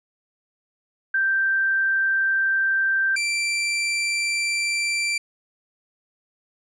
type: tone pair in turn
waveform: sine / sawtooth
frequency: 1568 / 2349 Hz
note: G6 / D7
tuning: 0 / 0 cents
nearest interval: perfect fifth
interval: 700 cents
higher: second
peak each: -18 / -18 dBFS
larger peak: neither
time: 1.14-3.16 / 3.16-5.18 s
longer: neither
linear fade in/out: 5 ms
effects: resampled to 22050 Hz